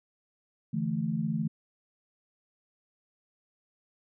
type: chord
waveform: sine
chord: D suspended second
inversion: none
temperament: equal with one note detuned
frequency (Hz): 146.83 / 166.06 / 220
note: D3 / E3 / A3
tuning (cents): 0 / +13 / 0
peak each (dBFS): -34 / -31 / -31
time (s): 0.73-1.48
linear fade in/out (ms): 10
effects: none